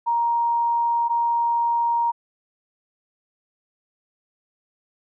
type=tone pair in turn; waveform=sine; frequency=938 / 938 Hz; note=A#5 / A#5; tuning=+11 / +11 cents; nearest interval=unison; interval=0 cents; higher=neither; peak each=-18 dBFS; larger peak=neither; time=0.06-1.09 / 1.09-2.12 s; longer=neither; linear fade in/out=20 ms; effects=none